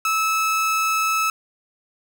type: tone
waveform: 30% pulse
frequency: 1302 Hz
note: E6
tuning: 22 cents flat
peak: -16 dBFS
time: 0.05-1.3 s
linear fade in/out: 2 ms
effects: none